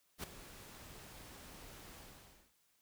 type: noise with ADSR envelope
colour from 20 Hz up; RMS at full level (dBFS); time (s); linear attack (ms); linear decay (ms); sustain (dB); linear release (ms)
pink; -41; 0.18-2.53; 56; 6; -13; 570
effects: white hiss -75 dBFS RMS until 2.81 s